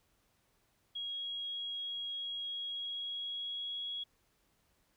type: tone with pitch glide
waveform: sine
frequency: 3299 to 3330 Hz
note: G#7 to G#7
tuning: -12 to +4 cents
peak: -37 dBFS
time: 0.95-4.04 s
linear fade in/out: 10 ms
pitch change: +16 cents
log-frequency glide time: 2.55-3.86 s
effects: pink hiss -74 dBFS RMS until 4.96 s